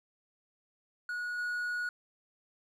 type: tone with level steps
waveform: triangle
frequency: 1456 Hz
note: F#6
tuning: 28 cents flat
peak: -32 / -30 dBFS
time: 1.09-1.89 s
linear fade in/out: 2 ms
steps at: 1.38 s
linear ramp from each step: 5 ms
effects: none